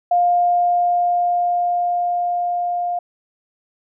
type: tone with level ramp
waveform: sine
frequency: 705 Hz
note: F5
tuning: 16 cents sharp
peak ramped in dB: -12 to -19 dBFS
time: 0.11-2.99 s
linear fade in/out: 5 ms
effects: none